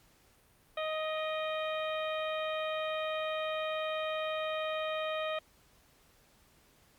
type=harmonic tone with a mistuned harmonic; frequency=626 Hz; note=D#5; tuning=10 cents sharp; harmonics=1 / 2 / 3 / 4 / 5 / 6; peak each=-34 / -39 / -44 / -43 / -45 / -47 dBFS; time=0.77-5.39 s; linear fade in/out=5 ms; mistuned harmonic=4; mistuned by=-34 cents; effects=pink hiss -65 dBFS RMS until 6.98 s + Opus 48 kbps